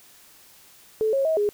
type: tone with pitch steps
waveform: sine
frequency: 436.6 / 545 / 638 / 413.4 Hz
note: A4 / C#5 / D#5 / G#4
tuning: -13 / -29 / +43 / -8 cents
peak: -19 dBFS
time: 1.01-1.49 s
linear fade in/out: 0 ms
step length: 120 ms
effects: white hiss -52 dBFS RMS until 1.53 s